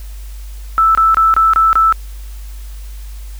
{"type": "tone bursts", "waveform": "sine", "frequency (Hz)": 1318.5, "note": "E6", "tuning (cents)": 0, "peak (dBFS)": -7, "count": 6, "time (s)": [0.78, 1.925], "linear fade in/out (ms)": 0, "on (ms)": 170, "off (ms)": 25, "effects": ["added 50 Hz sine -26 dBFS peak until 3.39 s", "white hiss -43 dBFS RMS until 3.39 s"]}